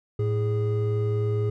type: tone pair together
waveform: triangle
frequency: 109.8 / 413.7 Hz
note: A2 / G#4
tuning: -3 / -7 cents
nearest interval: octave + major seventh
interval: 2296 cents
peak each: -21 / -26 dBFS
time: 0.19-1.5 s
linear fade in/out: 5 ms
effects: none